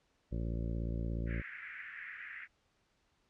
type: harmonic tone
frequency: 57 Hz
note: A#1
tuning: 38 cents flat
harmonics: 1 / 2 / 3 / 4 / 5 / 6 / 7 / 8 / 9 / 10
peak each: -36 / -40 / -43 / -46 / -49 / -49 / -56 / -56 / -55 / -54 dBFS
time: 0.31-1.42 s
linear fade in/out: 20 ms
type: band-pass noise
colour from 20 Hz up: pink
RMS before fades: -47 dBFS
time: 1.26-2.48 s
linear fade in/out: 50 ms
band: 1600 to 2200 Hz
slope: 48 dB/octave
effects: pink hiss -75 dBFS RMS until 3.29 s + low-pass 6000 Hz 12 dB/octave